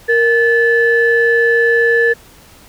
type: tone pair together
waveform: sine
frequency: 466.2 / 1738.4 Hz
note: A#4 / A6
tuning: 0 / -21 cents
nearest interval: octave + major seventh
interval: 2279 cents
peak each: -11 dBFS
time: 0.08-2.14 s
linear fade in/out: 20 ms
effects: tanh soft clip ceiling -2 dBFS + pink hiss -43 dBFS RMS until 2.68 s